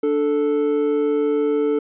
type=tone pair together; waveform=triangle; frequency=293.7 / 440 Hz; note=D4 / A4; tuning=0 / 0 cents; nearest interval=perfect fifth; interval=700 cents; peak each=-20 / -16 dBFS; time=0.03-1.79 s; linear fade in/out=5 ms; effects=resampled to 8000 Hz